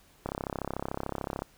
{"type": "click train", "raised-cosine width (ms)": 1, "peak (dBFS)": -18, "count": 40, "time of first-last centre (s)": [0.26, 1.421], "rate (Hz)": 33.6, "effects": ["pink hiss -61 dBFS RMS until 1.57 s"]}